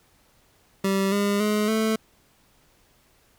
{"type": "tone with pitch steps", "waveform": "25% pulse", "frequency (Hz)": [194.4, 202.5, 211, 219.9], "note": ["G3", "G#3", "G#3", "A3"], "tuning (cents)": [-14, -43, 28, -1], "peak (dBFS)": -17, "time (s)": [0.84, 1.96], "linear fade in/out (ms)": 5, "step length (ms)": 280, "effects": ["pink hiss -61 dBFS RMS until 3.38 s"]}